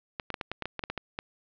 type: clicks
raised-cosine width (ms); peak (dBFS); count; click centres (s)
0.3; -16; 12; 0.198 / 0.303 / 0.342 / 0.412 / 0.516 / 0.623 / 0.656 / 0.793 / 0.838 / 0.9 / 0.977 / 1.189
effects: low-pass 4000 Hz 12 dB/octave